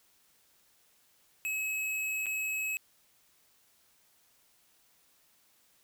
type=tone with dropouts; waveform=square; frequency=2568 Hz; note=E7; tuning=46 cents flat; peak=-32 dBFS; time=1.45-2.77 s; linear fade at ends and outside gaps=0 ms; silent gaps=2.259-2.266 s; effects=white hiss -67 dBFS RMS until 5.83 s